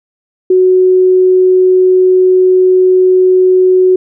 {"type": "tone", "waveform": "sine", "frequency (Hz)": 370, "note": "F#4", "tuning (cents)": 0, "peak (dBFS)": -4, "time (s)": [0.5, 3.96], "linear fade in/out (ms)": 5, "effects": []}